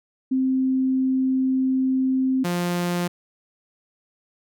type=tone pair in turn; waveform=sine / sawtooth; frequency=261.6 / 175.66 Hz; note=C4 / F3; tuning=0 / +10 cents; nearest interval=perfect fifth; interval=690 cents; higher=first; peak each=-18 / -18 dBFS; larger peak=neither; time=0.31-2.44 / 2.44-3.08 s; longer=first; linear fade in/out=10 ms; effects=none